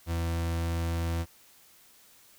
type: tone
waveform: 40% pulse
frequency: 83.7 Hz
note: E2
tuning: 27 cents sharp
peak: -27 dBFS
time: 0.06-1.26 s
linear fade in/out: 50 ms
effects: white hiss -58 dBFS RMS until 2.38 s